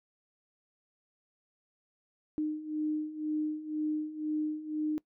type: beating tone pair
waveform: sine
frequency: 304.7 / 306.7 Hz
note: D#4 / D#4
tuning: -36 / -25 cents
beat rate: 2 Hz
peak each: -36 / -32 dBFS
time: 2.38-4.98 s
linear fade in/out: 0 ms
effects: noise-tail reverb RT60 0.1 s tail -22 dB re dry